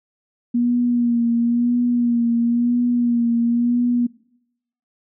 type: tone with vibrato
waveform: sine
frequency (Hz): 238.4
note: A#3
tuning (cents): +39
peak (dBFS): -15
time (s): 0.54-4.07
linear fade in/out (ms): 10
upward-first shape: sine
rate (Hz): 0.98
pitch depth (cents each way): 33
effects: noise-tail reverb RT60 0.8 s tail -22 dB re dry